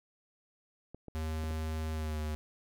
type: clicks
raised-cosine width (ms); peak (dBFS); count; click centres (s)
2; -32; 4; 0.946 / 1.083 / 1.438 / 1.509
type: tone with pitch glide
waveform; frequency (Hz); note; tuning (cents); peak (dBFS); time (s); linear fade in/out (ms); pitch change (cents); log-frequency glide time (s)
square; 78.9 to 76.57; D#2 to D#2; +25 to -27; -34; 1.15-2.35; 0; -52; 1.92-2.19
effects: none